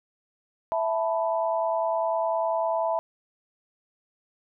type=chord; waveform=sine; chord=E suspended fourth; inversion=none; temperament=just; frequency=659.3 / 879 / 988.9 Hz; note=E5 / A5 / B5; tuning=0 / -2 / +2 cents; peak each=-25 / -29 / -30 dBFS; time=0.72-2.99 s; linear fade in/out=0 ms; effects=none